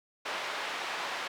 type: band-pass noise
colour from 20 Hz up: pink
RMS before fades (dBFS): -36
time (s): 0.25-1.28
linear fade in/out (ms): 10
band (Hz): 740 to 3400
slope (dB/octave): 12
effects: none